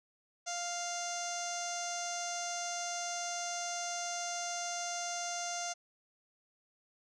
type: tone with low-pass filter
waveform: sawtooth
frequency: 698.5 Hz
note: F5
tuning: in tune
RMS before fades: -38 dBFS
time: 0.46-5.74 s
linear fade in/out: 20 ms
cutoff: 6300 Hz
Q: 7.7
effects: none